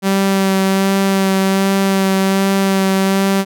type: tone with vibrato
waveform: sawtooth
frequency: 193.5 Hz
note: G3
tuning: 22 cents flat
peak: -8 dBFS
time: 0.02-3.45 s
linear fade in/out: 50 ms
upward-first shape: sine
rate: 1.3 Hz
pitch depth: 15 cents each way
effects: none